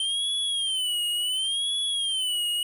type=tone with vibrato; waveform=square; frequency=3121 Hz; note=G7; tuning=8 cents flat; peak=-25 dBFS; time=0-2.63 s; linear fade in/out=2 ms; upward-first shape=sine; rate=0.7 Hz; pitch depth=140 cents each way; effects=resampled to 32000 Hz + 9-bit